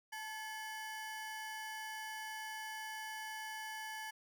35% pulse ring-modulated tone, 1295 Hz, E6, 31 cents flat, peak -38 dBFS, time 0.12-4.11 s, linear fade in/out 10 ms, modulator 417 Hz, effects none

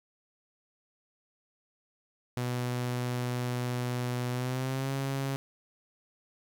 sawtooth tone with pitch glide, 123.47 to 136.21 Hz, B2 to C#3, 0 to -30 cents, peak -26 dBFS, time 2.37-5.36 s, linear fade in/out 0 ms, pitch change +170 cents, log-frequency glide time 4.3-4.92 s, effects 10-bit

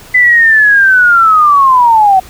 sine linear sweep, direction down, 2014 to 740 Hz, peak -3 dBFS, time 0.14-2.2 s, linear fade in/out 10 ms, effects pink hiss -35 dBFS RMS until 2.29 s

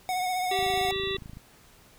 square tone with vibrato, 734 Hz, F#5, 14 cents flat, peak -27 dBFS, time 0.09-0.91 s, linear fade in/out 0 ms, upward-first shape triangle, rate 15 Hz, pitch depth 35 cents each way
harmonic tone, 388.3 Hz, G4, 16 cents flat, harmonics 1 / 3 / 5 / 7 / 9 / 10, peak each -30 / -41 / -37 / -38 / -35 / -36 dBFS, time 0.51-1.17 s, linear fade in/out 5 ms
click train, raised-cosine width 5 ms, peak -30 dBFS, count 22, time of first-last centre 0.59-1.371 s, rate 26.9 Hz
effects pink hiss -56 dBFS RMS until 1.98 s

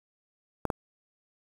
clicks, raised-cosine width 1 ms, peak -14 dBFS, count 2, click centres 0.653 / 0.702 s, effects 7-bit

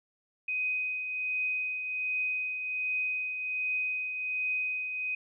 sine tone with tremolo, 2507 Hz, D#7, 12 cents sharp, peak -27 dBFS, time 0.48-5.15 s, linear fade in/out 5 ms, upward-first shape triangle, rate 1.3 Hz, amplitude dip 50%, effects none

